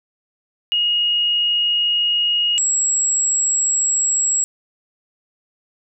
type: tone pair in turn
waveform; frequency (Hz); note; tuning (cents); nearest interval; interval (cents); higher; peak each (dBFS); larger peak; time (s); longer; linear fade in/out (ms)
sine; 2873 / 7687; F7 / B8; +48 / -48; octave + perfect fourth; 1704; second; -15; neither; 0.72-2.58 / 2.58-4.44; neither; 0
effects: none